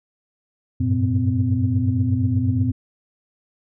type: tone cluster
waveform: sine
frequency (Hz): 94.4 / 102.7 / 119.2 / 256.1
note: F#2 / G#2 / A#2 / C4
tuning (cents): +35 / -19 / +39 / -37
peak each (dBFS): -22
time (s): 0.8-2.72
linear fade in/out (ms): 10
effects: tanh soft clip ceiling -7 dBFS